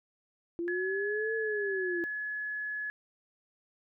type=linear two-way sweep; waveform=sine; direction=up then down; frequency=336.9 to 451.6 to 336.9 Hz; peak=-31 dBFS; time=0.59-2.04 s; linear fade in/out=0 ms; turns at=1.35 s
type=tone; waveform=sine; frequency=1700 Hz; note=G#6; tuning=40 cents sharp; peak=-33 dBFS; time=0.68-2.9 s; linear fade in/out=0 ms
effects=none